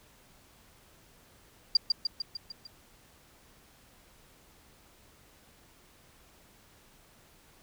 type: tone with echo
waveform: sine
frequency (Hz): 4770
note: D8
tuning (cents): +26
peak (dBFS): -17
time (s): 1.75-1.77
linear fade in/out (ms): 5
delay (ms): 150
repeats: 6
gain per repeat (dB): -4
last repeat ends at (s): 2.67
effects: pink hiss -60 dBFS RMS until 7.62 s